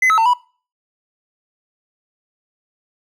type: tone with pitch steps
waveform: triangle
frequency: 2033 / 1292 / 901 / 982 Hz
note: B6 / E6 / A5 / B5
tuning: +50 / -35 / +41 / -10 cents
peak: -9 dBFS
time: 0.02-0.336 s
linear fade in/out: 5 ms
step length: 79 ms
effects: noise-tail reverb RT60 0.4 s tail -22 dB re dry